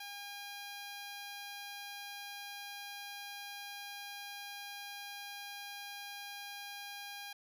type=tone; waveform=10% pulse; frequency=810 Hz; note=G#5; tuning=43 cents flat; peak=-36 dBFS; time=0-7.33 s; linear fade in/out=5 ms; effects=none